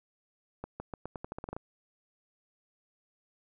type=accelerating click train; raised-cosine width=1 ms; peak=-24 dBFS; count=12; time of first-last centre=0.64-1.565 s; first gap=160 ms; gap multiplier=0.86; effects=none